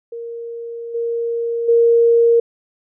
sine tone with level steps, 466.2 Hz, A#4, in tune, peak -26 / -18 / -9 dBFS, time 0.12-2.4 s, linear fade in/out 5 ms, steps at 0.94 / 1.68 s, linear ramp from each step 10 ms, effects none

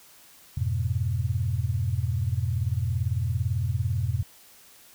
sine tone cluster, 87.3 / 104.9 / 125.3 Hz, F2 / G#2 / B2, 0 / +18 / +25 cents, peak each -28 dBFS, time 0.57-4.23 s, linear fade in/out 5 ms, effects white hiss -53 dBFS RMS until 4.94 s

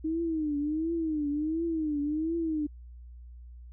sine tone with vibrato, 311.1 Hz, D#4, in tune, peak -27 dBFS, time 0.04-2.67 s, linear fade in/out 10 ms, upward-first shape triangle, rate 1.4 Hz, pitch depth 150 cents each way, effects added 60 Hz sine -44 dBFS peak until 3.72 s

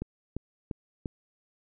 click train, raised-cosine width 3 ms, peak -20 dBFS, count 4, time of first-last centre 0.02-1.058 s, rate 2.89 Hz, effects none

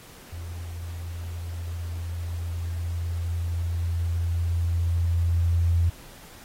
sine tone with level ramp, 85 Hz, F2, 46 cents flat, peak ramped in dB -33 to -18 dBFS, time 0.32-5.9 s, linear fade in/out 10 ms, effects pink hiss -48 dBFS RMS until 6.44 s + AAC 48 kbps

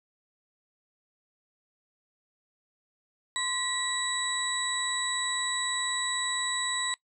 sine tone cluster, 1041 / 1943 / 3894 / 7930 Hz, C6 / B6 / B7 / B8, -9 / -29 / -25 / +6 cents, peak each -36 / -34 / -31 / -34 dBFS, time 3.36-6.94 s, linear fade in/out 0 ms, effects noise-tail reverb RT60 0.1 s tail -21 dB re dry

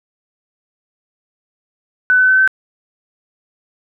sine tone with pitch steps, 1500 / 1512.2 / 1524.5 / 1536.8 Hz, F#6 / F#6 / G6 / G6, +23 / +37 / -49 / -35 cents, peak -8 dBFS, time 2.1-2.476 s, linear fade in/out 0 ms, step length 94 ms, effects none

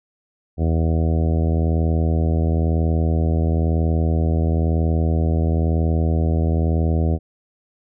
harmonic tone, 81 Hz, E2, 30 cents flat, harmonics 1 / 2 / 3 / 4 / 5 / 6 / 7 / 8 / 9, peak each -17 / -23 / -27 / -29 / -31 / -33 / -34 / -35 / -36 dBFS, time 0.57-7.19 s, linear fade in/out 50 ms, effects none

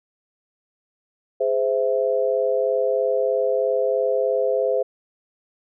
sine chord, Ab augmented, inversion none, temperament equal with one note detuned, 415.3 / 518.4 / 659.3 Hz, Ab4 / C5 / E5, 0 / -16 / 0 cents, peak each -24 / -20 / -25 dBFS, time 1.4-4.83 s, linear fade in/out 10 ms, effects none

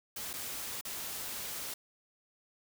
white noise with dropouts, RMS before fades -40 dBFS, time 0.16-1.74 s, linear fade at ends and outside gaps 5 ms, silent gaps 0.332-0.336 / 0.812-0.85 s, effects none

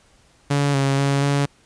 sawtooth tone with pitch steps, 142.4 / 137.3 / 139.5 / 141.6 Hz, C#3 / C#3 / C#3 / C#3, +47 / -16 / +11 / +37 cents, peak -13 dBFS, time 0.5-1.46 s, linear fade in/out 10 ms, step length 240 ms, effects pink hiss -56 dBFS RMS until 1.65 s + resampled to 22050 Hz

